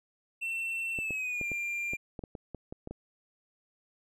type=tone with pitch glide; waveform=triangle; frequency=2695 to 2387 Hz; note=E7 to D7; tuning=+38 to +28 cents; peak=-30 dBFS; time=0.41-1.97 s; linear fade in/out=20 ms; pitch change=-210 cents; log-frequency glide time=0.94-1.46 s
type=clicks; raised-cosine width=2 ms; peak=-26 dBFS; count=12; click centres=0.988 / 1.107 / 1.413 / 1.517 / 1.935 / 2.192 / 2.238 / 2.352 / 2.547 / 2.725 / 2.874 / 2.91 s
effects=none